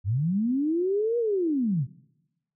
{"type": "linear two-way sweep", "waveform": "sine", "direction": "up then down", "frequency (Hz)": [87.31, 482.1, 112.9], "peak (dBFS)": -22, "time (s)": [0.04, 1.87], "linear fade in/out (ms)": 50, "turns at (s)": 1.18, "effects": ["noise-tail reverb RT60 0.9 s tail -21 dB re dry"]}